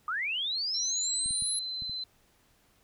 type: linear sweep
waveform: sine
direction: up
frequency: 1174.7 to 10600 Hz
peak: -29 dBFS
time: 0.08-1.59 s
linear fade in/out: 2 ms
type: tone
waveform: sine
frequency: 4059 Hz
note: B7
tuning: 47 cents sharp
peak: -33 dBFS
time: 0.74-2.04 s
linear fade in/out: 5 ms
type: clicks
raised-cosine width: 5 ms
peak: -34 dBFS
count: 5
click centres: 1.26 / 1.308 / 1.423 / 1.822 / 1.896 s
effects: pink hiss -66 dBFS RMS until 2.83 s